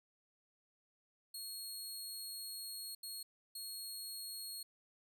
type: tone bursts at uneven times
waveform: 20% pulse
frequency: 4301 Hz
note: C8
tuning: 47 cents sharp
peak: -38 dBFS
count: 3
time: 1.34-2.95 / 3.03-3.23 / 3.55-4.63 s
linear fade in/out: 5 ms
effects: none